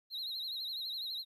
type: tone with vibrato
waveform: triangle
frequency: 3991 Hz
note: B7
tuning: 17 cents sharp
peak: -36 dBFS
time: 0.1-1.25 s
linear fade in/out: 50 ms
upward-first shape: triangle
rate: 12 Hz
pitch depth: 130 cents each way
effects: 13-bit